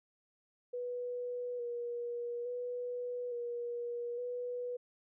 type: tone with vibrato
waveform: sine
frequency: 484.2 Hz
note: B4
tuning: 34 cents flat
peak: -36 dBFS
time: 0.73-4.77 s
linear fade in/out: 10 ms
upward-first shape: square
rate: 0.58 Hz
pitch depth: 23 cents each way
effects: none